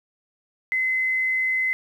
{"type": "tone", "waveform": "sine", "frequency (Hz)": 2045, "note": "C7", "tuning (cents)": -40, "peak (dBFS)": -20, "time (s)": [0.72, 1.73], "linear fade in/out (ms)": 0, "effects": ["9-bit"]}